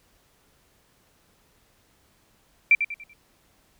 sine tone with echo, 2349 Hz, D7, in tune, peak -12 dBFS, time 2.71-2.75 s, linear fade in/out 2 ms, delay 96 ms, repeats 4, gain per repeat -9 dB, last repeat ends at 3.134 s, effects pink hiss -63 dBFS RMS until 3.79 s

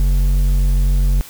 triangle tone with hard clipping, 46.23 Hz, F#1, 1 cent flat, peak -13 dBFS, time 0-1.21 s, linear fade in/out 0 ms, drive 11 dB, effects white hiss -38 dBFS RMS until 1.29 s

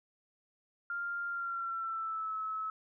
sine tone with pitch glide, 1396.9 to 1295.8 Hz, F6 to E6, 0 to -30 cents, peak -34 dBFS, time 0.9-2.7 s, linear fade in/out 2 ms, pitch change -130 cents, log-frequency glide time 1.28-2.36 s, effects none

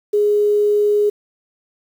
sine tone with quantisation, 415.3 Hz, G#4, in tune, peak -12 dBFS, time 0.13-1.1 s, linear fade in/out 10 ms, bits 7, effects none

